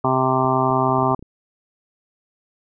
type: harmonic tone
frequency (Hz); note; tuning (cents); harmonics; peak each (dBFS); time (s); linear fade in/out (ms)
130.4; C3; -5; 1 / 2 / 3 / 5 / 6 / 7 / 8 / 9; -24 / -24 / -24 / -24 / -24 / -24 / -24 / -24; 0.04-1.15; 5
type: clicks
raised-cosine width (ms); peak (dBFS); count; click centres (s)
3; -26; 8; 0.447 / 0.706 / 0.893 / 0.984 / 1.03 / 1.114 / 1.193 / 1.226
effects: none